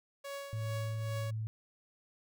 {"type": "tone with tremolo", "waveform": "sawtooth", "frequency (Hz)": 559, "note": "C#5", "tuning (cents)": 14, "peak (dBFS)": -35, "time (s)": [0.24, 1.31], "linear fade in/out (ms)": 10, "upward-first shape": "triangle", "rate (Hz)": 2.4, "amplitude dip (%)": 70}
{"type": "tone", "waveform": "sine", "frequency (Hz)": 109.8, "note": "A2", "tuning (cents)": -3, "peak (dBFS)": -34, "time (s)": [0.53, 1.47], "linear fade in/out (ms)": 0}
{"effects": []}